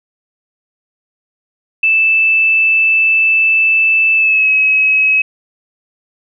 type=tone with pitch glide; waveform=sine; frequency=2637 to 2560 Hz; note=E7 to D#7; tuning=0 to +49 cents; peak=-8 dBFS; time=1.83-5.22 s; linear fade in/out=5 ms; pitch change=-51 cents; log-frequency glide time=4.15-4.5 s; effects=none